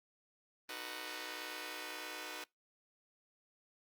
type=chord; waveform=5% pulse; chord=B dominant seventh; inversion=first; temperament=just; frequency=308.7 / 370.4 / 444.5 / 493.9 Hz; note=D#4 / F#4 / A4 / B4; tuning=-14 / +2 / +18 / 0 cents; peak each=-37 / -38 / -40 / -36 dBFS; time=0.69-2.44 s; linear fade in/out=2 ms; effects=noise-tail reverb RT60 0.2 s tail -26 dB re dry + Opus 32 kbps